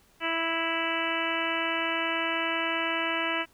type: harmonic tone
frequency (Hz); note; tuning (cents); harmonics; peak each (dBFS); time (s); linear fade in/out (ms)
329.6; E4; 0; 1 / 2 / 3 / 4 / 5 / 6 / 7 / 8 / 9; -35 / -35 / -35 / -35 / -35 / -35 / -35 / -35 / -35; 0.2-3.46; 50
effects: pink hiss -62 dBFS RMS until 3.53 s